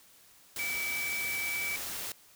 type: tone in noise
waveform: sine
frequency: 2300 Hz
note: D7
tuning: 37 cents flat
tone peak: -32 dBFS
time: 0.59-1.76 s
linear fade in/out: 2 ms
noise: white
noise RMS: -38 dBFS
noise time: 0.56-2.12 s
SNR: +3 dB
effects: white hiss -59 dBFS RMS until 2.35 s